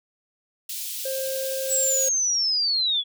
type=high-pass noise; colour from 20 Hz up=white; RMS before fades=-32 dBFS; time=0.69-2.09 s; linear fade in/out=5 ms; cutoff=2900 Hz; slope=24 dB/octave
type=tone; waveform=triangle; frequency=531 Hz; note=C5; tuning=25 cents sharp; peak=-25 dBFS; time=1.05-2.09 s; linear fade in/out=5 ms
type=linear sweep; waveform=sine; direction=down; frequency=7902 to 3322 Hz; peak=-20 dBFS; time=1.68-3.04 s; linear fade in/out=50 ms
effects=none